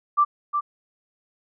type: tone with echo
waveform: sine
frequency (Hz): 1174.7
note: D6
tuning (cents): 0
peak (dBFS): -14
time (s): 0.17-0.25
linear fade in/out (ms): 20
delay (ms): 360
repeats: 1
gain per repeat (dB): -6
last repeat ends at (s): 0.61
effects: none